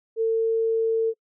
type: tone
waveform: sine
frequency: 449.9 Hz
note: A4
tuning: 39 cents sharp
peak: -19 dBFS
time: 0.16-1.14 s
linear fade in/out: 50 ms
effects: noise-tail reverb RT60 0.1 s tail -25 dB re dry